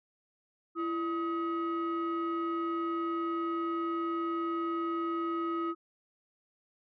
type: tone pair together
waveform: sine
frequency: 335.1 / 1265 Hz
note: E4 / D#6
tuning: +29 / +28 cents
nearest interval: octave + major seventh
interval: 2299 cents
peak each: -30 / -32 dBFS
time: 0.75-5.75 s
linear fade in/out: 50 ms
effects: tanh soft clip ceiling -27 dBFS